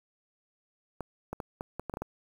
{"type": "clicks", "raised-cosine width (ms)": 1, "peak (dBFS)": -21, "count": 9, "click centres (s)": [1.007, 1.33, 1.402, 1.609, 1.796, 1.897, 1.939, 1.971, 2.02], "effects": ["8-bit"]}